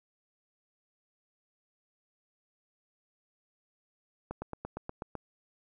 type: slowing click train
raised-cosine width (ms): 1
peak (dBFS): -23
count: 8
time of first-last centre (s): 4.31-5.153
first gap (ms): 110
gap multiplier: 1.03
effects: none